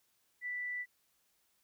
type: tone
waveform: sine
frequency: 1974 Hz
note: B6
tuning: 1 cent flat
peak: -36 dBFS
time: 0.41-0.86 s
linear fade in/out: 50 ms
effects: white hiss -75 dBFS RMS until 1.63 s